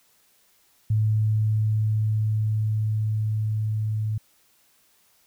sine tone with level ramp, 108.1 Hz, A2, 30 cents flat, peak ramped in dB -18 to -23 dBFS, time 0.9-4.18 s, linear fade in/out 5 ms, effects white hiss -62 dBFS RMS until 5.26 s

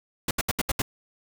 pink noise bursts, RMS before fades -25 dBFS, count 6, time 0.28-0.82 s, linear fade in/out 5 ms, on 30 ms, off 72 ms, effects none

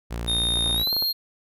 sawtooth tone, 58.1 Hz, A#1, 5 cents flat, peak -24 dBFS, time 0.1-0.84 s, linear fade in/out 20 ms
square tone with pitch glide, 3681 to 4228 Hz, A#7 to C8, -23 to +17 cents, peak -22 dBFS, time 0.27-1.13 s, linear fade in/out 20 ms, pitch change +240 cents, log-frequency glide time 0.74-0.93 s
clicks, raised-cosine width 1 ms, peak -20 dBFS, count 8, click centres 0.57 / 0.665 / 0.701 / 0.744 / 0.873 / 0.928 / 0.966 / 1.024 s
effects none

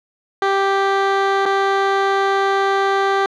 15% pulse tone with dropouts, 392 Hz, G4, in tune, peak -8 dBFS, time 0.42-3.26 s, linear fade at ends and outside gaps 2 ms, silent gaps 1.455-1.46 s, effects low-pass 3000 Hz 12 dB/octave

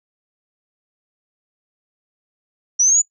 sine linear sweep, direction up, 5760 to 6990 Hz, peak -11 dBFS, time 2.79-3.02 s, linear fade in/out 10 ms, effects noise-tail reverb RT60 0.1 s tail -22 dB re dry

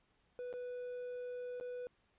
triangle tone with dropouts, 493.9 Hz, B4, in tune, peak -39 dBFS, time 0.39-1.87 s, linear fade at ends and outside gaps 0 ms, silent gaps 0.528-0.538 / 1.6-1.61 s, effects pink hiss -75 dBFS RMS until 2.18 s + resampled to 8000 Hz

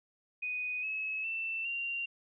sine tone with pitch steps, 2489 / 2578 / 2671 / 2767 Hz, D#7 / E7 / E7 / F7, 0 / -39 / +22 / -17 cents, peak -33 dBFS, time 0.42-2.06 s, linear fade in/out 10 ms, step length 410 ms, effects none

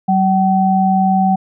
sine tone pair together, 190 / 761.5 Hz, F#3 / F#5, +46 / +50 cents, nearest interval 2 octaves, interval 2404 cents, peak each -13 dBFS, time 0.08-1.36 s, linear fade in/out 10 ms, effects none

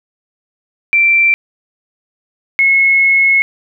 sine tone pair in turn, 2349 / 2179 Hz, D7 / C#7, 0 / -30 cents, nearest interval minor second, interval 130 cents, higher first, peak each -7 dBFS, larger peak neither, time 0.93-1.34 / 2.59-3.42 s, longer second, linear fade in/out 0 ms, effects none

